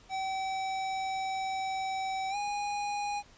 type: tone with pitch glide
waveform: square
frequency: 766 to 821 Hz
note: G5 to G#5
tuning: -40 to -20 cents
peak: -32 dBFS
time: 0.09-3.23 s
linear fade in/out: 50 ms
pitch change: +120 cents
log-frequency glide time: 2.3-2.36 s
effects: pink hiss -58 dBFS RMS until 3.37 s + resampled to 16000 Hz